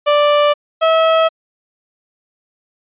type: tone pair in turn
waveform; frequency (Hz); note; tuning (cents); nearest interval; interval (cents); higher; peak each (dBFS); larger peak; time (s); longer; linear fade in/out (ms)
30% pulse; 587.3 / 647.5; D5 / E5; 0 / -31; major second; 169; second; -7; neither; 0.06-0.54 / 0.81-1.29; neither; 20
effects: resampled to 8000 Hz